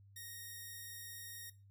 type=tone; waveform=5% pulse; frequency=1864.7 Hz; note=A#6; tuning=in tune; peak=-37 dBFS; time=0.16-1.5 s; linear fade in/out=5 ms; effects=noise-tail reverb RT60 0.3 s tail -18 dB re dry + added 99 Hz sine -59 dBFS peak until 1.7 s